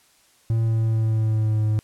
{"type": "tone with pitch glide", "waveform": "triangle", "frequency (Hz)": [113.2, 107.59], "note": ["A2", "A2"], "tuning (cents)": [50, -38], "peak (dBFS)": -16, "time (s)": [0.5, 1.79], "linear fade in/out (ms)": 0, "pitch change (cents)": -88, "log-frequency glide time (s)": [0.63, 1.65], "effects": ["white hiss -58 dBFS RMS until 1.83 s", "low-pass 11000 Hz 12 dB/octave"]}